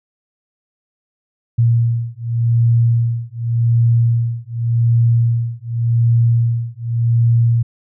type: beating tone pair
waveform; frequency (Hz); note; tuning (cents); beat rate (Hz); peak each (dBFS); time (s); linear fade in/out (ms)
sine; 116.54 / 117.41; A#2 / A#2; 0 / +13; 0.87; -15; 1.58-7.63; 10
effects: none